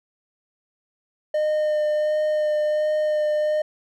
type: tone with vibrato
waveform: triangle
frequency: 608 Hz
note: D#5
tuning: 40 cents flat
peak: -17 dBFS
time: 1.34-3.62 s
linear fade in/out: 5 ms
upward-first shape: sine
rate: 1.4 Hz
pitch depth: 12 cents each way
effects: none